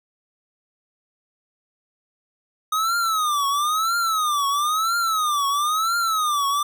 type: tone with vibrato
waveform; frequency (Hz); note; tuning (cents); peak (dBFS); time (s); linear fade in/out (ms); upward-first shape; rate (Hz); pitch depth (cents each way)
square; 1244.5; D#6; 0; -20; 2.72-6.63; 5; triangle; 1; 210
effects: none